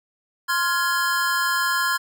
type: chord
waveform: square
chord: F minor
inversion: second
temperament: just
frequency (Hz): 1047.7 / 1396.9 / 1676.3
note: C6 / F6 / Ab6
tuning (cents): +2 / 0 / +16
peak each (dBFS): -25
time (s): 0.48-1.98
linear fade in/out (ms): 20
effects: none